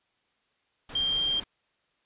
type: tone in noise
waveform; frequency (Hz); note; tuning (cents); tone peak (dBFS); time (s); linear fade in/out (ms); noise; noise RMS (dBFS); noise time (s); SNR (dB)
sine; 3184; G7; +26; -24; 0.95-1.4; 5; pink; -42; 0.89-1.44; +15
effects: white hiss -72 dBFS RMS until 2.05 s + resampled to 8000 Hz